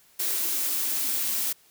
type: noise with high-pass filter sweep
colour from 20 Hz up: blue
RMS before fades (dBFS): -27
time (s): 0.19-1.53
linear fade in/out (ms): 10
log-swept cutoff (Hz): 370 to 220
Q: 6.2
effects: white hiss -59 dBFS RMS until 1.7 s